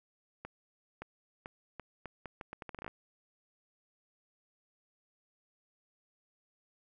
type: accelerating click train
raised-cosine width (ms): 0.5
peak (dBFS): -27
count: 16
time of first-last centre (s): 0.45-2.879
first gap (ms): 570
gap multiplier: 0.77
effects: none